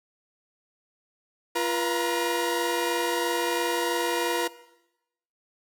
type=tone cluster; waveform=sawtooth; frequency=345.5 / 484 / 945 Hz; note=F4 / B4 / A#5; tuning=-19 / -35 / +23 cents; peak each=-25 dBFS; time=1.55-4.48 s; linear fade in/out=10 ms; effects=noise-tail reverb RT60 0.9 s tail -18 dB re dry